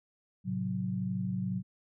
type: chord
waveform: sine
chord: F# diminished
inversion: first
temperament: just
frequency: 111 / 133.2 / 185 Hz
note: A2 / C3 / F#3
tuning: +16 / +31 / 0 cents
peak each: -37 / -38 / -32 dBFS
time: 0.44-1.63 s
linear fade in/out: 50 ms
effects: none